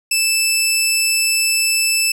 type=tone; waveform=15% pulse; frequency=2637 Hz; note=E7; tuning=in tune; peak=-7 dBFS; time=0.11-2.12 s; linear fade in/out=5 ms; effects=none